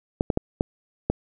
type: clicks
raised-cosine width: 2 ms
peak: -7 dBFS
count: 5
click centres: 0.209 / 0.302 / 0.374 / 0.609 / 1.1 s
effects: none